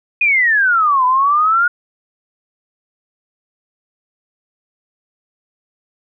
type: exponential two-way sweep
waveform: sine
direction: down then up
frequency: 2498 to 994 to 1447 Hz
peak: -10 dBFS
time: 0.21-1.68 s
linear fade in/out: 5 ms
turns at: 1.05 s
effects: none